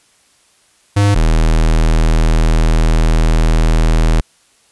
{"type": "tone pair in turn", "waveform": "square", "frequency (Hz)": [101.4, 40.03], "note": ["G#2", "D#1"], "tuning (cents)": [-41, 50], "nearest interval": "octave + major third", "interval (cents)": 1609, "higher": "first", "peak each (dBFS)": -9, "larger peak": "neither", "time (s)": [[0.96, 1.15], [1.15, 4.21]], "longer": "second", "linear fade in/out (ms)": 10, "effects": ["white hiss -53 dBFS RMS until 4.71 s", "resampled to 24000 Hz"]}